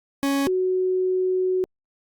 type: tone pair in turn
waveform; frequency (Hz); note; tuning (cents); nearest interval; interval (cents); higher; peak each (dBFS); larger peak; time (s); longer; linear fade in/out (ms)
40% pulse / sine; 277.2 / 370.6; C#4 / F#4; 0 / +3; perfect fourth; 503; second; -19; neither; 0.23-0.47 / 0.47-1.64; second; 0
effects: Opus 48 kbps